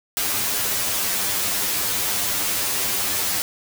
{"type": "noise with comb filter", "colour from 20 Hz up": "white", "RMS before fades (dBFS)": -23, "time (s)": [0.17, 3.42], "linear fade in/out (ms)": 0, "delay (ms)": 10, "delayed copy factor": 0.85, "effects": []}